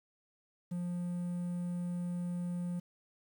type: tone with quantisation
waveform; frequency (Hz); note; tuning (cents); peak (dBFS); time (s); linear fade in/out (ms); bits
triangle; 176; F3; +14; -32; 0.71-2.8; 10; 10
effects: none